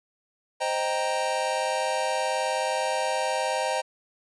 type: chord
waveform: square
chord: C minor seventh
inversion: none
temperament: equal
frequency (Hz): 523.3 / 622.3 / 784 / 932.3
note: C5 / Eb5 / G5 / Bb5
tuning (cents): 0 / 0 / 0 / 0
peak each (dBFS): -31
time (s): 0.6-3.82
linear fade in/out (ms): 20
effects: resampled to 24000 Hz